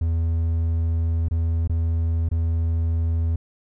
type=tone with dropouts; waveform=triangle; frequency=82.41 Hz; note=E2; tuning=in tune; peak=-17 dBFS; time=0.01-3.36 s; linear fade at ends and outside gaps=5 ms; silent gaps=1.285-1.31 / 1.676-1.695 / 2.289-2.313 s; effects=none